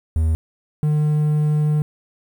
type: tone pair in turn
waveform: triangle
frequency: 80 / 151.02 Hz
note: D#2 / D3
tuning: +49 / +49 cents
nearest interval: major seventh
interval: 1100 cents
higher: second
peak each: -13 dBFS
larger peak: neither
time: 0.16-0.35 / 0.83-1.82 s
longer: second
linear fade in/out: 0 ms
effects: 8-bit